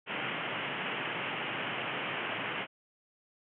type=band-pass noise; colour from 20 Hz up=white; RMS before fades=-36 dBFS; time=0.06-2.67 s; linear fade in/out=50 ms; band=110 to 3100 Hz; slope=96 dB/octave; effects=none